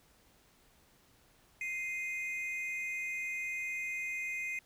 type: tone pair together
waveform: triangle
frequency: 2093 / 2489 Hz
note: C7 / D#7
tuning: 0 / 0 cents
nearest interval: minor third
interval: 300 cents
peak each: -36 / -37 dBFS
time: 1.61-4.59 s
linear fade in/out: 2 ms
effects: pink hiss -66 dBFS RMS until 4.65 s